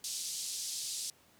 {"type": "band-pass noise", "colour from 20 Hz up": "pink", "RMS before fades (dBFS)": -39, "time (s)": [0.04, 1.1], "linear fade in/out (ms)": 2, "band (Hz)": [4200, 10000], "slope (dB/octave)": 24, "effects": ["pink hiss -64 dBFS RMS until 1.39 s", "high-pass 100 Hz 12 dB/octave"]}